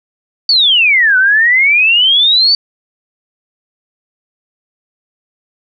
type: exponential two-way sweep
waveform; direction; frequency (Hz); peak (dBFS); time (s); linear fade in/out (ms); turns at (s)
sine; down then up; 4619 to 1480 to 4619; -6; 0.49-2.55; 2; 1.17
effects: none